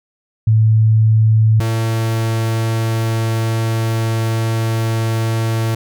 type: tone pair in turn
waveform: sine / 45% pulse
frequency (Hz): 110 / 112.64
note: A2 / A2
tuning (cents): 0 / +41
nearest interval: unison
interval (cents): 41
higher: second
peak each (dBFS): -8 / -15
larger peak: first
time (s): 0.47-1.6 / 1.6-5.75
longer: second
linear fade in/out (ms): 5
effects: none